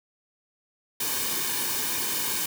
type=noise with comb filter; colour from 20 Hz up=white; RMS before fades=-28 dBFS; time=1-2.46 s; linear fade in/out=5 ms; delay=1.5 ms; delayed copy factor=-0.7; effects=none